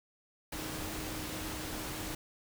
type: tone in noise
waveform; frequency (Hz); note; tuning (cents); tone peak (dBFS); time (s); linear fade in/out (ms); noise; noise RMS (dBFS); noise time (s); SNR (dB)
sine; 311.1; D#4; 0; -44; 0.52-2.15; 5; pink; -40; 0.52-2.15; -7
effects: none